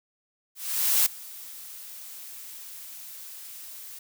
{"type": "noise with ADSR envelope", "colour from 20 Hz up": "blue", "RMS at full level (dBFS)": -20, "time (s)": [0.55, 3.99], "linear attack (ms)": 510, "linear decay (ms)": 7, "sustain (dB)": -22, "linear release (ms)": 6, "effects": []}